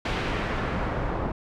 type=noise with low-pass filter sweep; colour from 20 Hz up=pink; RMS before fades=-28 dBFS; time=0.05-1.32 s; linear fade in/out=5 ms; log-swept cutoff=3100 to 1000 Hz; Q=0.96; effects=none